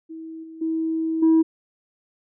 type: tone with level steps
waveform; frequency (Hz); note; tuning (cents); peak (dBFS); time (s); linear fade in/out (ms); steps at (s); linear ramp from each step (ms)
sine; 322.8; E4; -36; -33 / -37 / -21 / -11; 0.09-1.43; 20; 0.43 / 0.61 / 1.22; 10
effects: tanh soft clip ceiling -11 dBFS